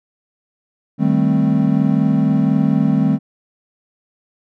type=chord; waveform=triangle; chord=A half-diminished seventh; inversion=second; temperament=equal; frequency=155.56 / 196 / 220 / 261.6 Hz; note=Eb3 / G3 / A3 / C4; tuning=0 / 0 / 0 / 0 cents; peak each=-16 dBFS; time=0.98-3.19 s; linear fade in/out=50 ms; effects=none